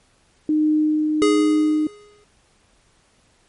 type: tone with tremolo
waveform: sine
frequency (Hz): 306.5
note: D#4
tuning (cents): -26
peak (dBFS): -14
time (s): 0.49-1.87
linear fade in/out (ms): 2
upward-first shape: sine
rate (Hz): 1.2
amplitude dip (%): 30
type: tone with exponential decay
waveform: square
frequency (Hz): 415.3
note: G#4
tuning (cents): 0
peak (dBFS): -14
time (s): 1.22-2.24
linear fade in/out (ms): 0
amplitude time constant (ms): 220
effects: pink hiss -59 dBFS RMS until 3.48 s + MP3 48 kbps